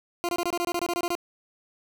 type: tone bursts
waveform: 20% pulse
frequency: 347.9 Hz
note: F4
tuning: 7 cents flat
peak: -20 dBFS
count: 13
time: 0.24-1.152 s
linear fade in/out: 0 ms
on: 48 ms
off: 24 ms
effects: none